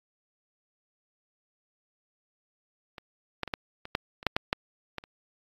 clicks, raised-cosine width 0.3 ms, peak -25 / -13 / -21 / -13 / -24 / -9 / -27 / -7 / -9 / -8 / -18 / -30 dBFS, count 12, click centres 2.982 / 3.433 / 3.477 / 3.538 / 3.854 / 3.951 / 4.229 / 4.267 / 4.365 / 4.529 / 4.983 / 5.039 s, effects AAC 32 kbps

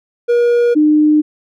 triangle / sine tone pair in turn, 477.6 / 303.1 Hz, A#4 / D#4, +42 / -45 cents, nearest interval minor sixth, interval 787 cents, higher first, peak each -7 dBFS, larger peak neither, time 0.28-0.75 / 0.75-1.22 s, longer neither, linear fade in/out 20 ms, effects none

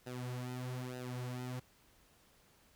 sawtooth tone with flanger, 125.6 Hz, B2, 30 cents sharp, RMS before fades -42 dBFS, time 0.06-1.6 s, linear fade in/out 10 ms, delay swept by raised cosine 0.89 to 6.19 ms, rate 1.1 Hz, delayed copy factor -0.8, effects pink hiss -67 dBFS RMS until 2.75 s

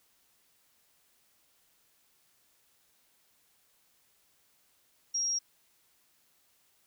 sine tone, 5620 Hz, F8, 10 cents sharp, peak -28 dBFS, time 5.14-5.39 s, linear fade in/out 10 ms, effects white hiss -69 dBFS RMS until 6.86 s

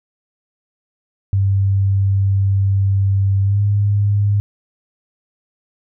sine tone with pitch glide, 98 to 102.04 Hz, G2 to G#2, 0 to -30 cents, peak -12 dBFS, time 1.33-4.4 s, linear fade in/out 0 ms, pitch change +70 cents, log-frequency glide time 3.43-3.6 s, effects none

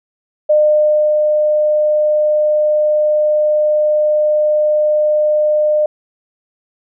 sine tone with ADSR envelope, 605 Hz, D#5, 49 cents flat, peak -7 dBFS, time 0.49-5.86 s, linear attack 12 ms, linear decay 630 ms, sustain -3 dB, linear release 3 ms, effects none

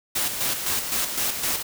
white noise with tremolo, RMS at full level -24 dBFS, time 0.15-1.63 s, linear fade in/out 10 ms, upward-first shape square, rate 3.9 Hz, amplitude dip 50%, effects none

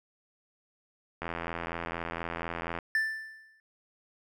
click train, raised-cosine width 0.5 ms, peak -19 dBFS, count 133, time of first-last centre 1.22-2.788 s, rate 84.2 Hz
triangle tone with exponential decay, 1767 Hz, A6, 7 cents sharp, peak -21 dBFS, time 2.95-3.6 s, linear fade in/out 1 ms, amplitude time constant 140 ms
effects none

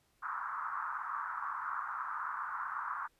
white band-pass noise, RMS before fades -39 dBFS, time 0.22-3.08 s, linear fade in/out 20 ms, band 1000 to 1400 Hz, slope 48 dB/octave, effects pink hiss -73 dBFS RMS until 3.19 s + resampled to 32000 Hz

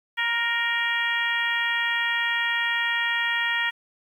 harmonic tone with a mistuned harmonic, 470 Hz, A#4, 14 cents sharp, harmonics 2 / 3 / 4 / 5 / 6 / 7, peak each -32 / -32 / -24 / -31 / -33 / -32 dBFS, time 0.17-3.71 s, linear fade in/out 20 ms, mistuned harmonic 4, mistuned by -16 cents, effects 9-bit

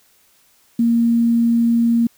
sine tone with quantisation, 233.1 Hz, A#3, in tune, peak -12 dBFS, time 0.79-2.07 s, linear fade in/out 5 ms, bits 7, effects white hiss -56 dBFS RMS until 2.17 s

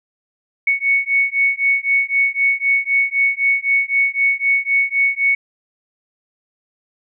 sine beating tone pair, 2217 / 2220.9 Hz, C#7 / C#7, 0 / +3 cents, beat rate 3.9 Hz, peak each -17 dBFS, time 0.67-5.35 s, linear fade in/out 5 ms, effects none

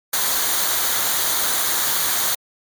white noise with comb filter, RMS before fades -20 dBFS, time 0.13-2.35 s, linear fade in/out 5 ms, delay 0.38 ms, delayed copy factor -0.55, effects MP3 96 kbps

